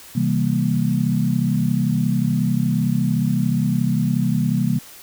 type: chord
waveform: sine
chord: C dominant seventh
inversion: none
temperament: equal with one note detuned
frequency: 130.81 / 162.17 / 196 / 233.1 Hz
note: C3 / E3 / G3 / Bb3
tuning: 0 / -28 / 0 / 0 cents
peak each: -22 dBFS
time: 0.15-4.79 s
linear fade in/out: 10 ms
effects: white hiss -42 dBFS RMS until 5.02 s